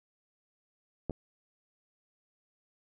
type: clicks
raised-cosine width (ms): 2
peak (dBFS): -19 / -28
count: 2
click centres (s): 1.097 / 1.108
effects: none